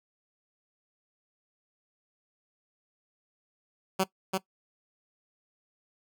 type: tone with echo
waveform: 10% pulse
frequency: 189.6 Hz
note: F#3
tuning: 43 cents sharp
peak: -15 dBFS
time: 3.99-4.04 s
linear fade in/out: 10 ms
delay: 340 ms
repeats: 1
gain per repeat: -3 dB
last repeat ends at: 4.38 s
effects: noise-tail reverb RT60 0.1 s tail -18 dB re dry